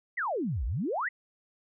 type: exponential two-way sweep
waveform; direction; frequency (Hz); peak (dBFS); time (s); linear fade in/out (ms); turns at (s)
sine; down then up; 2110 to 50.8 to 2110; -28; 0.17-1.09; 10; 0.65
effects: none